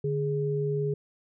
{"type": "tone pair together", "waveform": "sine", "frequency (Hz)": [147.03, 415.3], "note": ["D3", "G#4"], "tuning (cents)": [2, 0], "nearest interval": "octave + tritone", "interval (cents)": 1798, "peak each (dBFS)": -28, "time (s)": [0.04, 0.94], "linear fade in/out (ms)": 5, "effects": []}